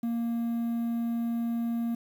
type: tone with quantisation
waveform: triangle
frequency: 233.1 Hz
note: A#3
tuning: in tune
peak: -25 dBFS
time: 0.03-1.95 s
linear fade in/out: 5 ms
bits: 9
effects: none